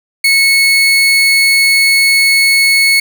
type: tone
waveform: 30% pulse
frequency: 2199 Hz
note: C#7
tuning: 14 cents flat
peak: -4 dBFS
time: 0.24-3 s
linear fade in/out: 5 ms
effects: none